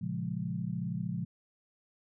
sine chord, Bb minor seventh, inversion none, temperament equal, 116.54 / 138.59 / 174.61 / 207.7 Hz, Bb2 / Db3 / F3 / Ab3, 0 / 0 / 0 / 0 cents, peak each -39 / -39 / -35 / -40 dBFS, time 0.01-1.25 s, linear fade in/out 10 ms, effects none

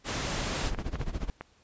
pink noise, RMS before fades -32 dBFS, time 0.04-0.72 s, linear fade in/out 50 ms
brown noise with tremolo, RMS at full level -29 dBFS, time 0.64-1.3 s, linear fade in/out 0 ms, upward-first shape sine, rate 14 Hz, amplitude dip 85%
clicks, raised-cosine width 0.5 ms, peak -22 dBFS, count 5, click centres 0.747 / 0.788 / 0.956 / 1.014 / 1.41 s
effects pink hiss -64 dBFS RMS until 1.63 s + resampled to 16000 Hz

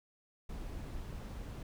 brown noise, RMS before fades -43 dBFS, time 0.49-1.63 s, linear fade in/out 5 ms, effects none

